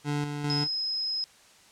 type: tone with tremolo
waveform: 25% pulse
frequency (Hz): 146.1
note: D3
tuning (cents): -9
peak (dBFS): -23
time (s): 0.04-0.68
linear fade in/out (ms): 50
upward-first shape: square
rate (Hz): 2.5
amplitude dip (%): 45
type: tone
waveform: sine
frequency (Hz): 5110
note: D#8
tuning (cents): +45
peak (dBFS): -27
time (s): 0.5-1.24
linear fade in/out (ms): 0
effects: white hiss -56 dBFS RMS until 1.71 s + low-pass 8000 Hz 12 dB/octave